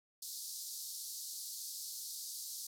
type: band-pass noise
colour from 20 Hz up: pink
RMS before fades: -45 dBFS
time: 0.22-2.67 s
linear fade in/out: 5 ms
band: 4200 to 15000 Hz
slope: 48 dB/octave
effects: none